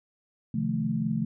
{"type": "chord", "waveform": "sine", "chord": "F dominant seventh", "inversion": "second", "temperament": "equal", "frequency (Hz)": [130.81, 155.56, 174.61, 220], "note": ["C3", "Eb3", "F3", "A3"], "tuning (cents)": [0, 0, 0, 0], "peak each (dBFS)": [-33, -32, -32, -28], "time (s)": [0.54, 1.25], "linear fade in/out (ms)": 5, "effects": []}